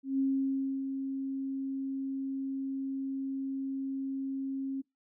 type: tone with ADSR envelope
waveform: sine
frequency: 270 Hz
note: C#4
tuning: 45 cents flat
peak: -25 dBFS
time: 0.03-4.82 s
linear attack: 160 ms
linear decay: 640 ms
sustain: -7 dB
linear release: 17 ms
effects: noise-tail reverb RT60 0.2 s tail -24 dB re dry